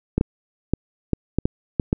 clicks, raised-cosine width 3 ms, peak -5 dBFS, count 8, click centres 0.18 / 0.211 / 0.736 / 1.133 / 1.386 / 1.455 / 1.798 / 1.929 s, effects none

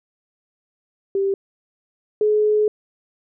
sine tone pair in turn, 392 / 424.1 Hz, G4 / G#4, 0 / +36 cents, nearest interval minor second, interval 136 cents, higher second, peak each -17 / -14 dBFS, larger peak second, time 1.15-1.34 / 2.21-2.68 s, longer second, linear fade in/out 2 ms, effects none

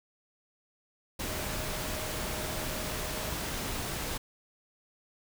sine tone in noise, 621 Hz, D#5, 3 cents flat, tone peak -44 dBFS, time 1.26-3.31 s, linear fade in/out 10 ms, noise pink, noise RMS -35 dBFS, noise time 1.19-4.18 s, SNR -12 dB, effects none

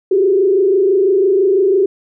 sine tone with frequency modulation, 386.7 Hz, G4, 24 cents flat, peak -9 dBFS, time 0.11-1.86 s, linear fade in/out 5 ms, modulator 26 Hz, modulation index 1, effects none

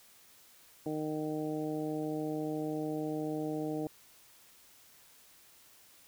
harmonic tone, 153.9 Hz, D#3, 19 cents flat, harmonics 1 / 2 / 3 / 4 / 5, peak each -42 / -35 / -39 / -43 / -45 dBFS, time 0.86-3.87 s, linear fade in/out 2 ms, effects white hiss -60 dBFS RMS until 6.07 s

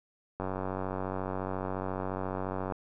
click train, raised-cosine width 1 ms, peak -20 dBFS, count 220, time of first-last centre 0.4-2.722 s, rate 94.3 Hz, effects none

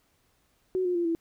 sine tone with pitch steps, 371.4 / 357.7 / 344.5 / 331.8 Hz, F#4 / F4 / F4 / E4, +7 / +41 / -24 / +11 cents, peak -24 dBFS, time 0.75-1.15 s, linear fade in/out 0 ms, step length 100 ms, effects pink hiss -69 dBFS RMS until 1.2 s

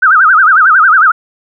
sine tone with vibrato, 1396.9 Hz, F6, in tune, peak -3 dBFS, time 0.02-1.12 s, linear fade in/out 10 ms, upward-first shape sine, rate 11 Hz, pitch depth 220 cents each way, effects none

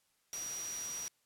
sine tone in noise, 5770 Hz, F#8, 44 cents flat, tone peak -39 dBFS, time 0.33-1.08 s, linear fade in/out 0 ms, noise white, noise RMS -45 dBFS, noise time 0.33-1.08 s, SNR +3 dB, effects white hiss -75 dBFS RMS until 1.25 s + low-pass 12000 Hz 12 dB/octave

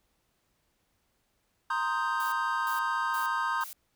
triangle chord, C minor seventh, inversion third, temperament equal, 932.3 / 1046.5 / 1244.5 / 1568 Hz, Bb5 / C6 / Eb6 / G6, 0 / 0 / 0 / 0 cents, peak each -31 dBFS, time 1.7-3.64 s, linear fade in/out 5 ms
blue noise bursts, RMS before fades -43 dBFS, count 4, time 2.2-3.73 s, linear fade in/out 0 ms, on 120 ms, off 350 ms
effects pink hiss -74 dBFS RMS until 3.95 s

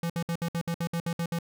square tone bursts, 168.8 Hz, E3, 41 cents sharp, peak -28 dBFS, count 11, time 0.03-1.388 s, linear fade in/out 2 ms, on 68 ms, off 61 ms, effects none

